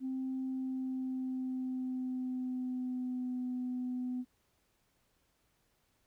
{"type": "tone with pitch glide", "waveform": "sine", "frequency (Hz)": [261.7, 250.7], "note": ["C4", "B3"], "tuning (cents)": [0, 26], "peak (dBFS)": -33, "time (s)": [0, 4.25], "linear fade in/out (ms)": 50, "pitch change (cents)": -74, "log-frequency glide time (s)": [0.44, 3.45], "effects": ["tanh soft clip ceiling -30 dBFS", "pink hiss -75 dBFS RMS until 6.06 s"]}